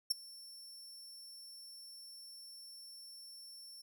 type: tone with ADSR envelope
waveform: sawtooth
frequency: 5420 Hz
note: E8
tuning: 47 cents sharp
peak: -24 dBFS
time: 0.1-3.82 s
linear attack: 12 ms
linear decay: 12 ms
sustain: -24 dB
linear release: 9 ms
effects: none